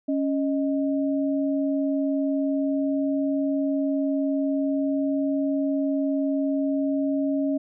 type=tone pair together; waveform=sine; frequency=277.2 / 622.3 Hz; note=C#4 / D#5; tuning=0 / 0 cents; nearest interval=octave + major second; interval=1400 cents; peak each=-22 / -29 dBFS; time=0.08-7.58 s; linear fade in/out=10 ms; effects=none